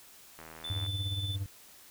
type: click train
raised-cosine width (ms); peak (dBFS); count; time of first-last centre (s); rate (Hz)
0.5; -32; 39; 0.39-0.863; 80.3
type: tone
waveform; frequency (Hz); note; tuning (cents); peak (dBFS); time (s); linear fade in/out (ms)
triangle; 3520; A7; 0; -35; 0.64-1.36; 5
type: tone with tremolo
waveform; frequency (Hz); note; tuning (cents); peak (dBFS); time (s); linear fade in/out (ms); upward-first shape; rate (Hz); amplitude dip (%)
triangle; 98; G2; 0; -27; 0.7-1.46; 0; triangle; 17; 75
effects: white hiss -55 dBFS RMS until 1.9 s